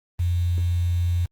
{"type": "tone with quantisation", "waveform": "sine", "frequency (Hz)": 87.31, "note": "F2", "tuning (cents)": 0, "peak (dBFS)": -19, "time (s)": [0.19, 1.26], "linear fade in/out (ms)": 10, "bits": 7, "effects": ["Opus 24 kbps"]}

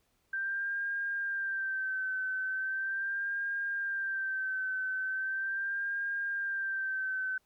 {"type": "tone with vibrato", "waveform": "sine", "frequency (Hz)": 1568, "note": "G6", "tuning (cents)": 0, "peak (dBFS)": -31, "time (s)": [0.33, 7.38], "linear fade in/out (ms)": 5, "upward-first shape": "sine", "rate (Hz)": 0.39, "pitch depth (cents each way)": 47, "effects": ["pink hiss -74 dBFS RMS until 7.45 s"]}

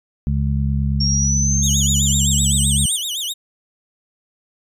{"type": "harmonic tone", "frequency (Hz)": 69.3, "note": "C#2", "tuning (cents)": 0, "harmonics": [1, 2, 3], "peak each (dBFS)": [-19, -20, -24], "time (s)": [0.27, 2.86], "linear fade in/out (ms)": 0}
{"type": "exponential sweep", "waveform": "sine", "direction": "up", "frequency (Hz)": [5500, 8870], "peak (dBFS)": -18, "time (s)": [1, 2.97], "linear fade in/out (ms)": 10}
{"type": "tone with vibrato", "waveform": "sawtooth", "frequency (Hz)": 3322, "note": "G#7", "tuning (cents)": 0, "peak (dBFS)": -19, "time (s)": [1.62, 3.34], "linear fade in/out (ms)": 20, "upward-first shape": "sine", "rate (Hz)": 7.8, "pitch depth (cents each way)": 230}
{"effects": ["resampled to 32000 Hz"]}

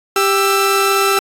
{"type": "tone pair together", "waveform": "sawtooth", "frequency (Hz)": [394.2, 1325], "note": ["G4", "E6"], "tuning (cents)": [10, 9], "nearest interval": "octave + major sixth", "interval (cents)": 2099, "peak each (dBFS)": -11, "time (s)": [0.16, 1.19], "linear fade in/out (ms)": 2, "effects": ["AAC 48 kbps"]}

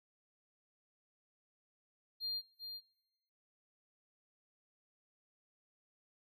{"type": "tone with echo", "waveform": "triangle", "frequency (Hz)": 4200, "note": "C8", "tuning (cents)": 6, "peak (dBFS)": -34, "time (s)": [2.2, 2.42], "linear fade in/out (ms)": 50, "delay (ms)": 390, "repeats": 1, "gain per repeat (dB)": -8, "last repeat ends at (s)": 2.81, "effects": ["noise-tail reverb RT60 0.9 s tail -21 dB re dry", "tanh soft clip ceiling -32 dBFS"]}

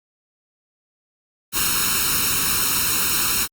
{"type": "noise with comb filter", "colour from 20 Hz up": "white", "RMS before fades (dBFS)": -20, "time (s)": [1.52, 3.48], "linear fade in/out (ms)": 50, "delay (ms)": 0.74, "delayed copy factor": 0.95, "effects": ["Opus 48 kbps"]}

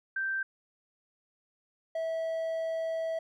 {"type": "tone pair in turn", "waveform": ["sine", "triangle"], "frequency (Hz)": [1565, 651.4], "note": ["G6", "E5"], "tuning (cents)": [-3, -21], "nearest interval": "octave + minor third", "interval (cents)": 1518, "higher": "first", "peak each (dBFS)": [-29, -28], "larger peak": "second", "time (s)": [[0.16, 0.43], [1.95, 3.19]], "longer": "second", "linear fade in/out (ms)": 5, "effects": []}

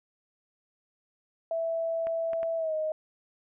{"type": "tone with pitch glide", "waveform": "sine", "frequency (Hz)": [659.3, 623.7], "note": ["E5", "D#5"], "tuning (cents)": [0, 4], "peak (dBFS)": -27, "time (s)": [1.51, 2.92], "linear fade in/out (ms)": 2, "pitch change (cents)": -96, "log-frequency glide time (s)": [2.57, 2.74]}
{"type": "clicks", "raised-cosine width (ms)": 0.5, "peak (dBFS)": -27, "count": 3, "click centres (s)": [2.07, 2.333, 2.431]}
{"effects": []}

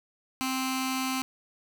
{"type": "tone with notch filter", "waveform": "15% pulse", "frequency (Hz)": 261.6, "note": "C4", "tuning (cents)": 0, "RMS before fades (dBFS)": -30, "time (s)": [0.41, 1.22], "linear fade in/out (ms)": 0, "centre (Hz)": 520, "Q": 0.55, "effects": []}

